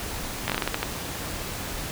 slowing click train, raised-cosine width 0.3 ms, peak -8 dBFS, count 9, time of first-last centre 0.48-0.83 s, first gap 17 ms, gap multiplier 1.26, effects pink hiss -33 dBFS RMS until 1.91 s

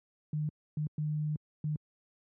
sine tone bursts at uneven times, 151.6 Hz, D#3, 45 cents flat, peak -29 dBFS, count 4, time 0.33-0.49 / 0.77-0.87 / 0.98-1.36 / 1.64-1.76 s, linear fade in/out 2 ms, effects high-pass 100 Hz 12 dB/octave

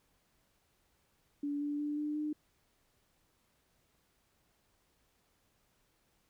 sine tone with pitch steps, 288.2 / 291.5 / 294.9 / 298.4 / 301.8 Hz, D4 / D4 / D4 / D4 / D4, -33 / -13 / +7 / +28 / +47 cents, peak -33 dBFS, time 1.43-2.33 s, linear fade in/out 5 ms, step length 180 ms, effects pink hiss -74 dBFS RMS until 6.29 s

